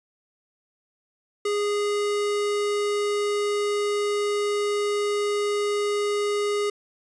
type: tone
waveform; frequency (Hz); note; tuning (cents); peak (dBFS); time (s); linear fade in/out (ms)
square; 412; G#4; -14; -23; 1.45-6.7; 5
effects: resampled to 22050 Hz